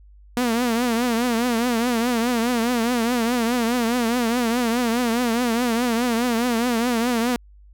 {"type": "tone with vibrato", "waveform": "sawtooth", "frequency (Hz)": 237.3, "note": "A#3", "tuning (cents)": 31, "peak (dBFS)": -15, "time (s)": [0.37, 7.36], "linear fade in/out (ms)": 0, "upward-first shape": "triangle", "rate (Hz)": 4.8, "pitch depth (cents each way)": 120, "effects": ["added 50 Hz sine -45 dBFS peak until 7.73 s"]}